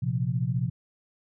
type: chord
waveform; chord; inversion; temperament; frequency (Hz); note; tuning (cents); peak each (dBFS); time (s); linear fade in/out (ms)
sine; Bb suspended second; none; just; 116.54 / 131.11 / 174.81; Bb2 / C3 / F3; 0 / +4 / +2; -29 / -27 / -31; 0.02-0.7; 10
effects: none